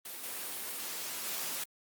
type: noise with level steps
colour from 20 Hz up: white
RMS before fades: -43 / -39 / -37 dBFS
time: 0.05-1.64 s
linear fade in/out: 5 ms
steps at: 0.23 / 1.24 s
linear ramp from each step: 10 ms
effects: high-pass 200 Hz 12 dB/octave + Opus 24 kbps